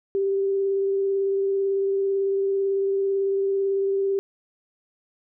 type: tone with vibrato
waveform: sine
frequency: 392 Hz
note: G4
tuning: in tune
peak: -20 dBFS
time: 0.15-4.19 s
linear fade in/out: 0 ms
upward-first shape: sine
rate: 18 Hz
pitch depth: 13 cents each way
effects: none